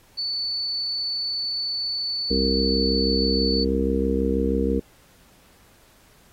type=tone; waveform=sine; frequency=4483 Hz; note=C#8; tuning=19 cents sharp; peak=-24 dBFS; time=0.17-3.65 s; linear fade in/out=20 ms
type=harmonic tone; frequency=66.2 Hz; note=C2; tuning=21 cents sharp; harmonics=1 / 3 / 4 / 5 / 6 / 7; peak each=-26 / -26 / -26 / -30 / -30 / -25 dBFS; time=2.3-4.8 s; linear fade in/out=10 ms
effects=pink hiss -56 dBFS RMS until 6.32 s + AAC 48 kbps